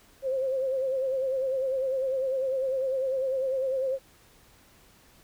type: tone with vibrato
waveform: sine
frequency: 528 Hz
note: C5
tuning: 16 cents sharp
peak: -25 dBFS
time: 0.22-3.99 s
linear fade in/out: 50 ms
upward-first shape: sine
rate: 10 Hz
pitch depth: 53 cents each way
effects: pink hiss -58 dBFS RMS until 5.23 s